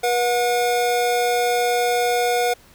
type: tone pair together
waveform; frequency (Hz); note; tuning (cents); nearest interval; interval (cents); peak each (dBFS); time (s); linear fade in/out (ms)
square; 483.5 / 724.4; B4 / F#5; -37 / -37; perfect fifth; 700; -21; 0.03-2.54; 10
effects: pink hiss -51 dBFS RMS until 2.74 s